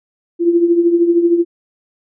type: tone with tremolo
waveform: sine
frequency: 342.2 Hz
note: F4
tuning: 35 cents flat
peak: -6 dBFS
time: 0.39-1.45 s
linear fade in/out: 50 ms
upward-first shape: triangle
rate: 13 Hz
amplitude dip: 70%
effects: none